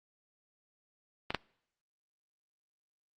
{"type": "clicks", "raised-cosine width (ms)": 0.3, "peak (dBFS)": [-16, -12], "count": 2, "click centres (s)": [1.305, 1.347], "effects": ["noise-tail reverb RT60 0.7 s tail -25 dB re dry", "Opus 24 kbps"]}